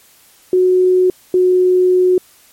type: tone pair in turn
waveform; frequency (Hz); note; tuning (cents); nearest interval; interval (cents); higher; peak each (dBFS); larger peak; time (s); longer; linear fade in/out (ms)
sine; 367.3 / 365.6; F#4 / F#4; -13 / -21; unison; 8; first; -8; neither; 0.53-1.1 / 1.34-2.18; second; 2
effects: white hiss -48 dBFS RMS until 2.52 s + MP3 64 kbps